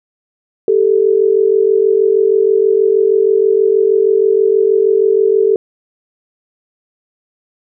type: tone pair together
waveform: sine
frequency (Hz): 393.7 / 440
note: G4 / A4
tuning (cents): +8 / 0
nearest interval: major second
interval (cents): 192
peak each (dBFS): -11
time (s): 0.68-5.56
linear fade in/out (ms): 2
effects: none